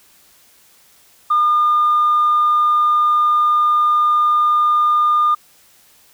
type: tone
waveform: sine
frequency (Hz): 1211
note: D#6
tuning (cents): -47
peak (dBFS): -10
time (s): 1.3-5.35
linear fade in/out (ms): 10
effects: tanh soft clip ceiling -8 dBFS + white hiss -51 dBFS RMS until 6.13 s